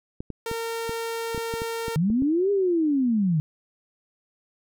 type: clicks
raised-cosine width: 3 ms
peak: -20 dBFS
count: 11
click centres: 0.205 / 0.303 / 0.514 / 0.894 / 1.347 / 1.378 / 1.539 / 1.619 / 1.882 / 2.102 / 2.222 s
type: tone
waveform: sawtooth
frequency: 458.2 Hz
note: A#4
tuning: 30 cents flat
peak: -24 dBFS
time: 0.46-1.96 s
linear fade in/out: 2 ms
type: linear two-way sweep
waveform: sine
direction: up then down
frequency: 146.83 to 409.5 to 146.83 Hz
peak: -19 dBFS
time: 1.96-3.4 s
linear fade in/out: 0 ms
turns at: 2.51 s
effects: none